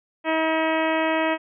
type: harmonic tone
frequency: 319.5 Hz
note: D#4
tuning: 46 cents sharp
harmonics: 1 / 2 / 3 / 4 / 5 / 6 / 7 / 8 / 9 / 10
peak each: -25 / -24 / -27 / -32 / -33 / -30 / -34 / -32 / -41 / -39 dBFS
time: 0.24-1.38 s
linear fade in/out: 50 ms
effects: none